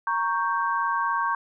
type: chord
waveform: sine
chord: G diminished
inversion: first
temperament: equal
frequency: 932.3 / 1108.7 / 1568 Hz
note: Bb5 / Db6 / G6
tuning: 0 / 0 / 0 cents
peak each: -27 / -25 / -29 dBFS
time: 0.07-1.35 s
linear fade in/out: 2 ms
effects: none